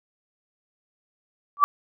sine tone with exponential growth, 1154 Hz, D6, 31 cents flat, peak -7 dBFS, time 1.57-1.64 s, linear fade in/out 0 ms, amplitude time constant 15 ms, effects none

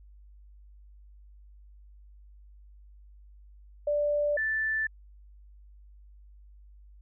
sine tone pair in turn, 587.3 / 1759.9 Hz, D5 / A6, 0 / 0 cents, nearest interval octave + perfect fifth, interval 1900 cents, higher second, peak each -24 / -26 dBFS, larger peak first, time 3.87-4.37 / 4.37-4.87 s, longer neither, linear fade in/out 5 ms, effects added 50 Hz sine -50 dBFS peak until 7.01 s

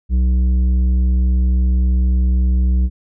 sine tone with tanh clipping, 62.6 Hz, B1, 24 cents sharp, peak -13 dBFS, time 0.09-2.9 s, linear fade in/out 50 ms, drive 8 dB, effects none

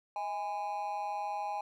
triangle tone with amplitude modulation, 823 Hz, G#5, 16 cents flat, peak -28 dBFS, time 0.16-1.61 s, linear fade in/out 2 ms, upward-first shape sine, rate 187 Hz, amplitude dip 80%, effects none

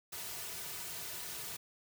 white noise with comb filter, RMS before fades -43 dBFS, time 0.12-1.57 s, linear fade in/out 10 ms, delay 3.7 ms, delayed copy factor -0.8, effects none

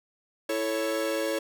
45% pulse chord, A major, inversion second, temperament equal, 329.6 / 440 / 554.4 Hz, E4 / A4 / C#5, 0 / 0 / 0 cents, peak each -32 / -33 / -29 dBFS, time 0.49-1.39 s, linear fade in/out 5 ms, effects none

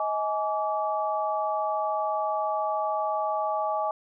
sine tone cluster, 633 / 840 / 1153 Hz, D#5 / G#5 / D6, +30 / +19 / -32 cents, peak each -29 / -28 / -31 dBFS, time 0-3.91 s, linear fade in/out 2 ms, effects none

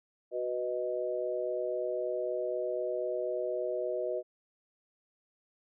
sine chord, B major, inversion second, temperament equal, 370 / 493.9 / 622.3 Hz, F#4 / B4 / D#5, 0 / 0 / 0 cents, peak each -36 / -35 / -34 dBFS, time 0.31-4.23 s, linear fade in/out 50 ms, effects none

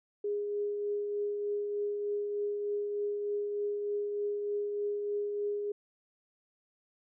sine tone with tremolo, 411.5 Hz, G#4, 16 cents flat, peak -29 dBFS, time 0.24-5.72 s, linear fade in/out 5 ms, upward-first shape triangle, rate 3.3 Hz, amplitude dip 35%, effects none

